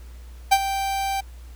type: tone with ADSR envelope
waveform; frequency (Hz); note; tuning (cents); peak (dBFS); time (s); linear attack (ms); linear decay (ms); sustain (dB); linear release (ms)
45% pulse; 783; G5; -2; -11; 0.51-1.21; 15; 52; -12; 11
effects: added 60 Hz sine -38 dBFS peak until 1.55 s + pink hiss -54 dBFS RMS until 1.55 s